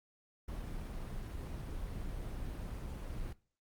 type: noise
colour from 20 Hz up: brown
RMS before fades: -41 dBFS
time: 0.48-3.33 s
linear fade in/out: 5 ms
effects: noise-tail reverb RT60 0.4 s tail -21 dB re dry + Opus 24 kbps